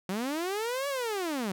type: linear two-way sweep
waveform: sawtooth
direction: up then down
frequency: 177.6 to 574 to 177.6 Hz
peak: -26 dBFS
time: 0.09-1.52 s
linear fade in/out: 2 ms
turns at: 0.88 s
effects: none